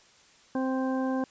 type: harmonic tone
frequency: 261.6 Hz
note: C4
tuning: in tune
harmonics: 1 / 2 / 3 / 4 / 6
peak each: -27 / -33 / -37 / -39 / -43 dBFS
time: 0.55-1.24 s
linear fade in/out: 2 ms
effects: white hiss -58 dBFS RMS until 1.3 s + resampled to 16000 Hz